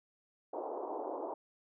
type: band-pass noise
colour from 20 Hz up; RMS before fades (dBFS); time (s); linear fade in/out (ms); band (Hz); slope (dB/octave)
pink; -40; 0.53-1.34; 5; 320 to 970; 48
effects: none